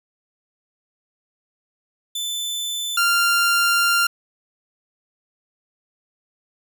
sawtooth tone pair in turn, 3520 / 1391.3 Hz, A7 / F6, 0 / -7 cents, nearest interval octave + major third, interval 1607 cents, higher first, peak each -21 / -12 dBFS, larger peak second, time 2.15-2.97 / 2.97-4.07 s, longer second, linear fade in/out 5 ms, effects none

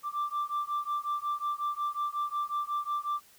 sine beating tone pair, 1174.7 / 1180.2 Hz, D6 / D6, 0 / +8 cents, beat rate 5.5 Hz, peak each -31 dBFS, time 0.03-3.21 s, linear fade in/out 50 ms, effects tanh soft clip ceiling -26 dBFS + white hiss -59 dBFS RMS until 3.38 s

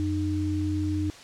sine tone pair together, 90.9 / 305.7 Hz, F#2 / D#4, -30 / -30 cents, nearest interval octave + major sixth, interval 2100 cents, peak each -27 dBFS, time 0-1.1 s, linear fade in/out 0 ms, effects white hiss -46 dBFS RMS until 1.23 s + low-pass 6000 Hz 12 dB/octave

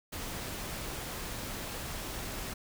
pink noise, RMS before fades -39 dBFS, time 0.12-2.54 s, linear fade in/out 10 ms, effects none

